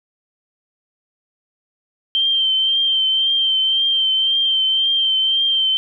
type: tone with vibrato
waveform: sine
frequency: 3134 Hz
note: G7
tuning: 1 cent flat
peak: -14 dBFS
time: 2.15-5.77 s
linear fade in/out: 0 ms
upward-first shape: triangle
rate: 1.9 Hz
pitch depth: 33 cents each way
effects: none